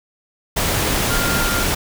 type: tone in noise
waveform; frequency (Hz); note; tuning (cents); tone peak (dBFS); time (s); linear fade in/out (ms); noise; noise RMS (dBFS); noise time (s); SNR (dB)
sine; 1400; F6; +4; -23; 1.1-1.64; 10; pink; -19; 0.56-1.75; -7
effects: none